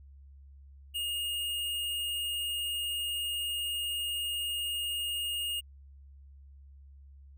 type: tone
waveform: square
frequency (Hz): 2848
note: F7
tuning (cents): +33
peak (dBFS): -32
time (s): 0.94-5.61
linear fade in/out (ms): 20
effects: added 69 Hz sine -50 dBFS peak until 7.37 s